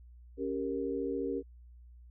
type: chord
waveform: sine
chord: G diminished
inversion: second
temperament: equal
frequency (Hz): 277.2 / 392 / 466.2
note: Db4 / G4 / Bb4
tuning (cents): 0 / 0 / 0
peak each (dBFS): -36 / -36 / -36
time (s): 0.37-1.43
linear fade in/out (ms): 50
effects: added 60 Hz sine -51 dBFS peak until 2.1 s